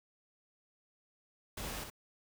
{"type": "noise with echo", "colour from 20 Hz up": "pink", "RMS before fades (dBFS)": -42, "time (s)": [1.57, 1.84], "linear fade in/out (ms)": 5, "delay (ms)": 61, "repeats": 1, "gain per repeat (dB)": -5, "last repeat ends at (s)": 1.901, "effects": []}